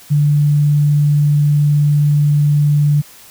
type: tone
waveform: sine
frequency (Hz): 146.83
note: D3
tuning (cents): 0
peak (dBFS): -9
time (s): 0.1-3.02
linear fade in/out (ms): 20
effects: white hiss -41 dBFS RMS until 3.3 s